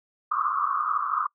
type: band-pass noise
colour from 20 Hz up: pink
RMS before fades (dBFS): -26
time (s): 0.31-1.27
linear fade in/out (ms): 10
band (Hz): 1100 to 1300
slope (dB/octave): 96
effects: noise-tail reverb RT60 0.1 s tail -25 dB re dry